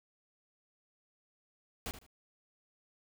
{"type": "noise with echo", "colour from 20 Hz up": "pink", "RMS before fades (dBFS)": -39, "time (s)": [1.86, 1.91], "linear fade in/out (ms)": 0, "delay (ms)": 77, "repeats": 2, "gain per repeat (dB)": -12, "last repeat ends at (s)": 2.064, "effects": []}